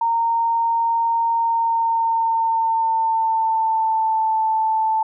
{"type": "tone with pitch glide", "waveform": "sine", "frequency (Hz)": [922, 880.9], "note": ["A#5", "A5"], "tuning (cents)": [-19, 2], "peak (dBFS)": -16, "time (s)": [0.01, 5.03], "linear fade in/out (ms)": 5, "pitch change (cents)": -79, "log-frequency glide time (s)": [1.35, 4.36], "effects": []}